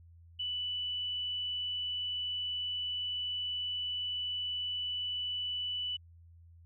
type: tone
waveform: sine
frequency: 2973 Hz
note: F#7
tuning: 8 cents sharp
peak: -33 dBFS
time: 0.39-5.97 s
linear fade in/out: 10 ms
effects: added 84 Hz sine -54 dBFS peak until 6.65 s